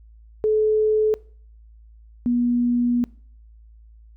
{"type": "tone pair in turn", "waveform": "sine", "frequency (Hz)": [430.9, 241.8], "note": ["A4", "B3"], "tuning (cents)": [-36, -36], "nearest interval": "minor seventh", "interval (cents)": 1000, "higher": "first", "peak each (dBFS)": [-16, -17], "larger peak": "first", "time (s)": [[0.44, 1.14], [2.26, 3.04]], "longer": "second", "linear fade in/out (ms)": 0, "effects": ["noise-tail reverb RT60 0.5 s tail -23 dB re dry", "added 55 Hz sine -45 dBFS peak until 4.16 s"]}